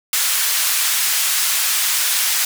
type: band-pass noise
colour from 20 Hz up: white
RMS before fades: -18 dBFS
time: 0.13-2.45 s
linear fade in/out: 2 ms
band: 1300 to 15000 Hz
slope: 12 dB/octave
effects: none